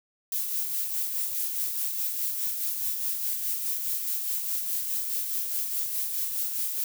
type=noise with tremolo; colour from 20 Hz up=violet; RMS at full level=-28 dBFS; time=0.32-6.84 s; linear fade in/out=2 ms; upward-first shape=sine; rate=4.8 Hz; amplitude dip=40%; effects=none